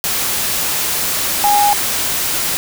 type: tone in noise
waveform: sine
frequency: 822 Hz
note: G#5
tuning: 18 cents flat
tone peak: -10 dBFS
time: 1.44-1.73 s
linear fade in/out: 0 ms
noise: white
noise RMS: -18 dBFS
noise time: 0.04-2.57 s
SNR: +5 dB
effects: none